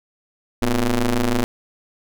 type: ring-modulated tone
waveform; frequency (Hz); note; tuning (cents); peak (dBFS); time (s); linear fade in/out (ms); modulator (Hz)
sawtooth; 117.8; A#2; +19; -10; 0.62-1.44; 0; 131
effects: none